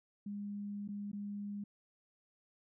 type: tone with dropouts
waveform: sine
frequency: 203.8 Hz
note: G#3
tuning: 32 cents flat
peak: -39 dBFS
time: 0.26-1.64 s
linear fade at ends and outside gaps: 5 ms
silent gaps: 0.878-0.887 / 1.117-1.13 s
effects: none